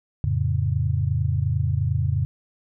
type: chord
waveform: sine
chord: F augmented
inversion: none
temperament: equal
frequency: 87.31 / 110 / 138.59 Hz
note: F2 / A2 / C#3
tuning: 0 / 0 / 0 cents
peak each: -24 dBFS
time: 0.24-2.25 s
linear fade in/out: 0 ms
effects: none